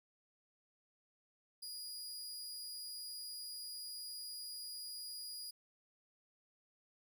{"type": "tone with amplitude modulation", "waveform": "sawtooth", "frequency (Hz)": 4887, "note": "D#8", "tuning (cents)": -32, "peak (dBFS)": -40, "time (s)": [1.62, 5.51], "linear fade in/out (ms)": 10, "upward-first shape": "sine", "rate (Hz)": 241, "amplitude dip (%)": 40, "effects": []}